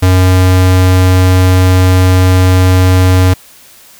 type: tone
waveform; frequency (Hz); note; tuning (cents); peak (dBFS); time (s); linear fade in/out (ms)
square; 92.3; F#2; -4; -5; 0.02-3.34; 10
effects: white hiss -39 dBFS RMS until 3.99 s